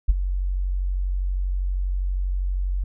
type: tone with ADSR envelope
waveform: sine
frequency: 46.25 Hz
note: F#1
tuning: in tune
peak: -9 dBFS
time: 0.08-2.84 s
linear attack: 17 ms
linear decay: 24 ms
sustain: -12 dB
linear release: 4 ms
effects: none